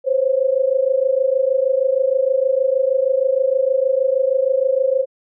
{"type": "tone pair together", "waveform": "sine", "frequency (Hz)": [515, 541.4], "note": ["C5", "C#5"], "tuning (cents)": [-28, -41], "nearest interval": "minor second", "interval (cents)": 87, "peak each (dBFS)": [-17, -17], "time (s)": [0.04, 5.06], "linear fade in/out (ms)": 50, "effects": []}